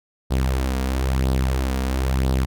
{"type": "tone with flanger", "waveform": "sawtooth", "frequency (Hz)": 65.41, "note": "C2", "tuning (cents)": 0, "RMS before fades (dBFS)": -21, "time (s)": [0.3, 2.46], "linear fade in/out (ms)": 20, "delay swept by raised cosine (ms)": [0.21, 4.31], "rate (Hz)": 1, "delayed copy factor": 0.55, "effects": []}